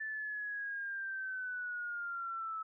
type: linear sweep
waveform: sine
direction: down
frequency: 1760 to 1300 Hz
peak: -37 dBFS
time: 0-2.63 s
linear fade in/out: 10 ms
effects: none